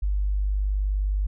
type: tone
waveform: sine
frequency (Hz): 49.72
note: G1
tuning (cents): +25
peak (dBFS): -21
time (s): 0.02-1.27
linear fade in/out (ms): 10
effects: none